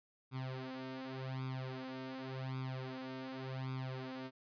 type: tone with flanger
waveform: sawtooth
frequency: 130.81 Hz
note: C3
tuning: in tune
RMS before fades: -43 dBFS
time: 0.31-4.31 s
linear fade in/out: 50 ms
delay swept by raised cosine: 0.83 to 4.43 ms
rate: 0.88 Hz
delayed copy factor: +1
effects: resampled to 11025 Hz